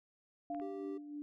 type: tone with tremolo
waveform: sine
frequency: 293.7 Hz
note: D4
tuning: in tune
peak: -40 dBFS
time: 0.5-1.22 s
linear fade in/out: 0 ms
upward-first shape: sine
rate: 3.2 Hz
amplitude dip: 55%
type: tone with exponential decay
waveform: sine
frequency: 695 Hz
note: F5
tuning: 9 cents flat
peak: -37 dBFS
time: 0.5-1.19 s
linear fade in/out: 5 ms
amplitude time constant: 150 ms
type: clicks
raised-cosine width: 0.5 ms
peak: -39 dBFS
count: 2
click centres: 0.547 / 0.599 s
type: tone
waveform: triangle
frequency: 390.6 Hz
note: G4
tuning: 6 cents flat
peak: -40 dBFS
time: 0.61-0.98 s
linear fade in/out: 10 ms
effects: none